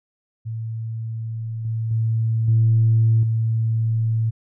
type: tone with level steps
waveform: sine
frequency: 112.6 Hz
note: A2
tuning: 40 cents sharp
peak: -25 / -21 / -17 / -12 / -17 dBFS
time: 0.45-4.31 s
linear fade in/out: 20 ms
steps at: 1.65 / 1.91 / 2.48 / 3.23 s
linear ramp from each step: 2 ms
effects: tanh soft clip ceiling -8 dBFS